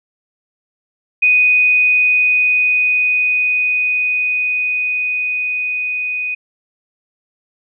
sine tone with level ramp, 2489 Hz, D#7, in tune, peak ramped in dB -8 to -18 dBFS, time 1.22-6.35 s, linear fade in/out 10 ms, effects none

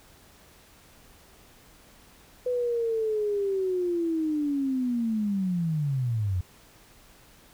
sine linear sweep, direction down, 501 to 86.4 Hz, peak -24 dBFS, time 2.46-6.41 s, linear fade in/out 5 ms, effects pink hiss -55 dBFS RMS until 7.53 s

